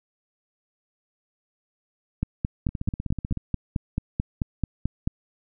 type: two click trains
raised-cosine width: 5 ms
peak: -11 / -17 dBFS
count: 14 / 12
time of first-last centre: 2.23-5.075 / 2.69-3.373 s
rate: 4.57 / 16.1 Hz
effects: none